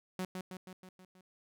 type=tone with echo; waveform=sawtooth; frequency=185 Hz; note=F#3; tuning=in tune; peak=-31 dBFS; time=0.19-0.25 s; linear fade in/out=2 ms; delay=160 ms; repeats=6; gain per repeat=-4 dB; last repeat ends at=1.21 s; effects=none